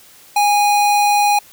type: tone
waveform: square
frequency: 823 Hz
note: G#5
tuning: 16 cents flat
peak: -12 dBFS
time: 0.36-1.39 s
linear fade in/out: 5 ms
effects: white hiss -45 dBFS RMS until 1.52 s